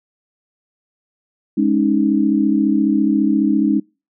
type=chord; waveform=sine; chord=Ab suspended fourth; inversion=none; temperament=just; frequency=207.7 / 276.9 / 311.5 Hz; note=Ab3 / Db4 / Eb4; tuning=0 / -2 / +2 cents; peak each=-17 dBFS; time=1.57-3.8 s; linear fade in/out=10 ms; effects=noise-tail reverb RT60 0.3 s tail -26 dB re dry